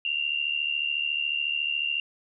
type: tone pair together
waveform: sine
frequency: 2744 / 2818 Hz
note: F7 / F7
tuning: -31 / +15 cents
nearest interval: unison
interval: 46 cents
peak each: -28 dBFS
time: 0.05-2 s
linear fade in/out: 2 ms
effects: none